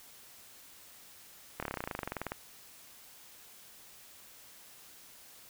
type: slowing click train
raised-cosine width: 0.5 ms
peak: -20 dBFS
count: 20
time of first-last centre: 1.6-2.319 s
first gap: 26 ms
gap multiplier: 1.04
effects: white hiss -55 dBFS RMS until 5.49 s